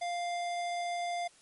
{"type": "tone with hard clipping", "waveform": "sine", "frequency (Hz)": 698.5, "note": "F5", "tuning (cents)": 0, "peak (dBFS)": -34, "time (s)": [0.01, 1.28], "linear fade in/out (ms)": 10, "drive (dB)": 18, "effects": ["white hiss -61 dBFS RMS until 1.41 s", "MP3 48 kbps"]}